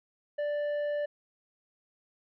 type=tone with tanh clipping; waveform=triangle; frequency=587.3 Hz; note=D5; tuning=in tune; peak=-30 dBFS; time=0.38-1.06 s; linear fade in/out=10 ms; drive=11 dB; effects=none